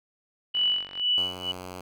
sine tone with tremolo, 2960 Hz, F#7, in tune, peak -20 dBFS, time 0.54-1.52 s, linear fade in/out 10 ms, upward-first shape sine, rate 2.1 Hz, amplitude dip 95%
click train, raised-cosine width 0.3 ms, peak -26 dBFS, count 22, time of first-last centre 0.55-0.997 s, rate 47 Hz
5% pulse tone, 91.2 Hz, F#2, 24 cents flat, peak -26 dBFS, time 1.17-1.81 s, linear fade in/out 5 ms
effects none

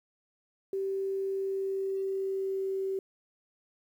sine tone with pitch glide, 388.3 to 385.2 Hz, G4 to G4, -16 to -30 cents, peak -29 dBFS, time 0.73-2.99 s, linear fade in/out 2 ms, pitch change -14 cents, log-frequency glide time 1.29-2.79 s, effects 10-bit

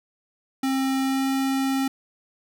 square tone with pitch glide, 266.7 to 268.4 Hz, C4 to C4, +33 to +44 cents, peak -22 dBFS, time 0.63-1.88 s, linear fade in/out 5 ms, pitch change +11 cents, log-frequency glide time 1.04-1.26 s, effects none

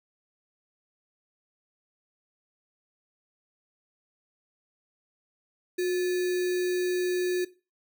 sine tone with sample-and-hold, 361.3 Hz, F#4, 41 cents flat, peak -24 dBFS, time 5.78-7.45 s, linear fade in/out 10 ms, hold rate 2100 Hz, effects noise-tail reverb RT60 0.3 s tail -17 dB re dry

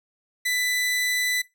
sawtooth tone, 1992 Hz, B6, 14 cents sharp, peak -19 dBFS, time 0.45-1.42 s, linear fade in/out 10 ms, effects noise-tail reverb RT60 0.2 s tail -19 dB re dry

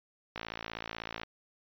click train, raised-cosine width 0.3 ms, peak -21 dBFS, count 50, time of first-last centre 0.36-1.233 s, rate 56.1 Hz, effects resampled to 11025 Hz

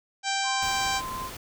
harmonic tone, 784 Hz, G5, in tune, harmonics 1 / 2 / 3 / 4 / 5 / 6 / 7 / 8 / 9 / 10, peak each -29 / -32 / -34 / -35 / -36 / -37 / -37 / -38 / -39 / -39 dBFS, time 0.23-1.02 s, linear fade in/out 50 ms
sine tone with pitch glide, 1046.5 to 1037.5 Hz, C6 to C6, 0 to -15 cents, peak -32 dBFS, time 0.43-1.31 s, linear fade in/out 50 ms, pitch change -15 cents, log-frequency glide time 0.53-0.65 s
pink noise, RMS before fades -39 dBFS, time 0.62-1.37 s, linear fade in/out 5 ms
effects none

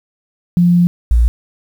sine tone pair in turn, 174.9 / 58.37 Hz, F3 / A#1, +3 / +3 cents, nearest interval octave + perfect fifth, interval 1900 cents, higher first, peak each -7 dBFS, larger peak neither, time 0.57-0.87 / 1.11-1.28 s, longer first, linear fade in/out 0 ms, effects 7-bit

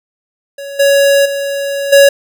square tone with level steps, 559 Hz, C#5, 14 cents sharp, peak -24 / -7 / -16 / -3 dBFS, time 0.58-2.09 s, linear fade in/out 5 ms, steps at 0.79 / 1.25 / 1.92 s, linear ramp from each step 10 ms, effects none

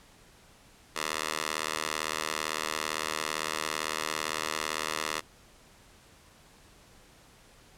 10% pulse tone with high-pass filter, 77.78 Hz, D#2, in tune, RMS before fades -33 dBFS, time 0.95-5.21 s, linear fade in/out 20 ms, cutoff 900 Hz, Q 0.57, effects pink hiss -57 dBFS RMS until 7.77 s + low-pass 11000 Hz 12 dB/octave

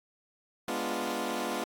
15% pulse chord, G# diminished seventh, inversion none, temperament equal, 207.7 / 246.9 / 293.7 / 349.2 Hz, G#3 / B3 / D4 / F4, 0 / 0 / 0 / 0 cents, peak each -32 / -29 / -32 / -29 dBFS, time 0.68-1.64 s, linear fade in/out 2 ms, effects AAC 64 kbps

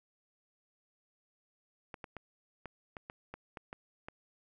clicks, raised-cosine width 0.5 ms, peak -28 dBFS, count 10, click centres 1.942 / 2.042 / 2.167 / 2.657 / 2.968 / 3.099 / 3.34 / 3.572 / 3.729 / 4.085 s, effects none

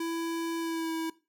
square tone with pitch glide, 332 to 325.2 Hz, E4 to E4, +12 to -23 cents, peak -31 dBFS, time 0-1.1 s, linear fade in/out 5 ms, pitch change -35 cents, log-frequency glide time 0.59-0.92 s, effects noise-tail reverb RT60 0.3 s tail -19 dB re dry

